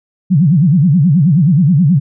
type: tone with vibrato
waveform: sine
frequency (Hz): 160.3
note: E3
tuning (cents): -48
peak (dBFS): -6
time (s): 0.3-2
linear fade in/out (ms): 20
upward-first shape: sine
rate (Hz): 9.4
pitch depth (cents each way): 300
effects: none